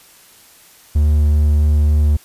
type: tone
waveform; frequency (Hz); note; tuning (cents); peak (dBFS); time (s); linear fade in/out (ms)
triangle; 74.7; D2; +30; -8; 0.95-2.17; 10
effects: white hiss -46 dBFS RMS until 2.24 s + resampled to 32000 Hz